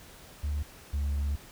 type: tone pair in turn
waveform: sine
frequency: 73.42 / 71.54 Hz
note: D2 / D2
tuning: 0 / -45 cents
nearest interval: unison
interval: 45 cents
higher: first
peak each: -26 / -24 dBFS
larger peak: second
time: 0.43-0.63 / 0.93-1.36 s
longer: second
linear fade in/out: 10 ms
effects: tanh soft clip ceiling -26 dBFS + pink hiss -51 dBFS RMS until 1.51 s